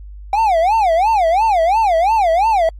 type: tone with vibrato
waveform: triangle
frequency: 766 Hz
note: G5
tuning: 40 cents flat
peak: -9 dBFS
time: 0.33-2.69 s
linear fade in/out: 2 ms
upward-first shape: sine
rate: 2.9 Hz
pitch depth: 290 cents each way
effects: added 50 Hz sine -31 dBFS peak until 2.79 s + AAC 64 kbps